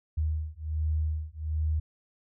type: beating tone pair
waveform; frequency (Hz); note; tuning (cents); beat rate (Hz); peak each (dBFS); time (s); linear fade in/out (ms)
sine; 77.1 / 78.4; D#2 / D#2; -15 / +14; 1.3; -30; 0.17-1.8; 10
effects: none

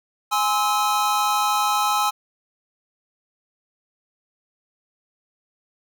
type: chord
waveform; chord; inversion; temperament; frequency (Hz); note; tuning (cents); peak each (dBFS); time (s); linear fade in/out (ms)
square; Ab augmented; none; just; 830.6 / 1038.3 / 1297.8; Ab5 / C6 / E6; 0 / -14 / -27; -23 / -26 / -23; 0.31-2.11; 20
effects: none

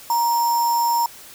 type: tone with sample-and-hold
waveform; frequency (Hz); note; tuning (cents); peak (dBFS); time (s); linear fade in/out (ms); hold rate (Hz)
sine; 940; A#5; +14; -16; 0.1-1.06; 2; 6300
effects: white hiss -42 dBFS RMS until 1.34 s

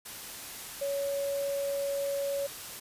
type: tone in noise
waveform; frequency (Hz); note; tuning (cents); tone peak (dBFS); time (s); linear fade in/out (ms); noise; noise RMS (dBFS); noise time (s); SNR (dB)
sine; 560; C#5; +18; -29; 0.81-2.47; 10; white; -42; 0.05-2.8; +10
effects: resampled to 32000 Hz

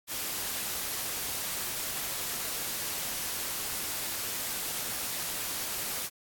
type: noise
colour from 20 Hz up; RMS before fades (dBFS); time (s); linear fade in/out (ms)
white; -34; 0.07-6.1; 50
effects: AAC 64 kbps

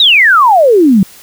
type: exponential sweep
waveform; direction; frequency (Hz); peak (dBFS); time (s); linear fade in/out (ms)
sine; down; 3941 to 179.9; -3; 0-1.03; 2
effects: white hiss -37 dBFS RMS until 1.22 s

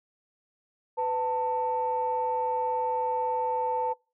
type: tone pair together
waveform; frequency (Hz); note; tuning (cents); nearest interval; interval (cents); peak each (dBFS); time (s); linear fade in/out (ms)
sine; 500 / 890.9; B4 / A5; +21 / +21; minor seventh; 1000; -29 / -26; 0.97-3.94; 20
effects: noise-tail reverb RT60 0.3 s tail -23 dB re dry + tanh soft clip ceiling -18 dBFS

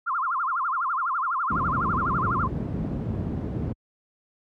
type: tone with vibrato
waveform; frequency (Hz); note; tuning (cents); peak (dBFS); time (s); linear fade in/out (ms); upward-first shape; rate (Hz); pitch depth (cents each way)
sine; 1200; D6; +37; -23; 0.06-2.48; 20; sine; 12; 280
type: low-pass noise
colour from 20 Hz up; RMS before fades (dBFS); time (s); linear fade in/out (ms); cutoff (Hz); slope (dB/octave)
white; -28; 1.5-3.73; 10; 190; 12
effects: high-pass 60 Hz 12 dB/octave

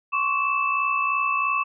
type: tone cluster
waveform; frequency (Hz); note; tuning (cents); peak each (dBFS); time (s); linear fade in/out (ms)
sine; 1072 / 1135 / 2632; C6 / C#6 / E7; +42 / +41 / -3; -28 / -23 / -25; 0.12-1.64; 20
effects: none

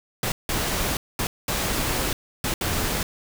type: noise bursts at uneven times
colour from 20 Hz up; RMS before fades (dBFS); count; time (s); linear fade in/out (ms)
pink; -25; 6; 0.23-0.32 / 0.49-0.97 / 1.19-1.27 / 1.48-2.13 / 2.44-2.54 / 2.61-3.03; 2
effects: none

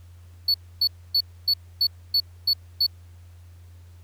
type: tone bursts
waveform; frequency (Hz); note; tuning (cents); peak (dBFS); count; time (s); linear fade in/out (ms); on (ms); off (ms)
triangle; 4435; C#8; 0; -16; 8; 0.48-2.866; 5; 62; 270
effects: added 87 Hz sine -44 dBFS peak until 4.03 s + pink hiss -61 dBFS RMS until 4.03 s

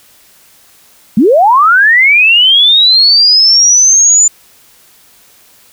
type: linear sweep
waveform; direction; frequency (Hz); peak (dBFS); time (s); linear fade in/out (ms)
sine; up; 185 to 7100; -3; 1.17-4.28; 5
effects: white hiss -44 dBFS RMS until 5.72 s

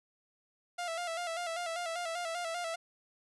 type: tone with vibrato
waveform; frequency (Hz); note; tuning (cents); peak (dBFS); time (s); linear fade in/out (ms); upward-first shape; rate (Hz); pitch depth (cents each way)
sawtooth; 681; F5; -44; -31; 0.78-2.76; 10; square; 5.1; 58
effects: resampled to 24000 Hz

